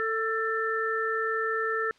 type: harmonic tone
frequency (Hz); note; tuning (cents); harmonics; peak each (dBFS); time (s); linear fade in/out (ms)
444.8; A4; +19; 1 / 3 / 4; -30 / -30 / -30; 0-1.91; 0
effects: white hiss -60 dBFS RMS until 1.98 s + low-pass 4000 Hz 12 dB/octave